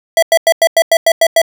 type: tone bursts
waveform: square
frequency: 659.3 Hz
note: E5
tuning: in tune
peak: -6 dBFS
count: 9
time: 0.17-1.417 s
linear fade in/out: 2 ms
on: 55 ms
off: 94 ms
effects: none